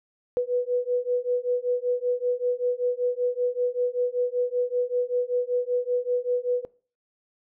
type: beating tone pair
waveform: sine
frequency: 490 / 495.2 Hz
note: B4 / B4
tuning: -14 / +5 cents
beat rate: 5.2 Hz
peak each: -26 / -25 dBFS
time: 0.37-6.65 s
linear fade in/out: 0 ms
effects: noise-tail reverb RT60 0.4 s tail -21 dB re dry